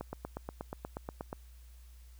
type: click train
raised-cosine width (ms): 1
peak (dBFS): -24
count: 12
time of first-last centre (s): 0.01-1.329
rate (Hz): 8.34
effects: added 60 Hz sine -51 dBFS peak until 2.19 s + white hiss -66 dBFS RMS until 2.19 s